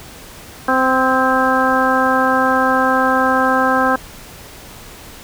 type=harmonic tone with a mistuned harmonic; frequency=260 Hz; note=C4; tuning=11 cents flat; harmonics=1 / 2 / 3 / 4 / 5 / 6; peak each=-19 / -19 / -19 / -19 / -19 / -19 dBFS; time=0.68-3.96 s; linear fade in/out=5 ms; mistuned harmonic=6; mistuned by=+28 cents; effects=pink hiss -37 dBFS RMS until 5.23 s